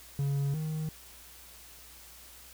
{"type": "tone pair in turn", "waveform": "triangle", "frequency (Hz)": [140, 156.19], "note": ["C#3", "D#3"], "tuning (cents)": [18, 7], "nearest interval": "major second", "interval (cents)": 189, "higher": "second", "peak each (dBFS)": [-25, -29], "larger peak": "first", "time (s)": [[0.19, 0.54], [0.54, 0.89]], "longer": "neither", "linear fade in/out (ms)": 2, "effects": ["added 60 Hz sine -58 dBFS peak until 2.53 s", "white hiss -52 dBFS RMS until 2.53 s"]}